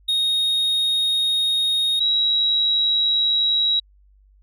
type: tone pair in turn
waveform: triangle / sine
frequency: 3729 / 3863 Hz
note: A#7 / B7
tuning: 0 / -39 cents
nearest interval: minor second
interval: 61 cents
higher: second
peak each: -16 dBFS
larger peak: neither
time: 0.08-2 / 2-3.8 s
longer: first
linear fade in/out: 10 ms
effects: added 49 Hz sine -51 dBFS peak until 4.42 s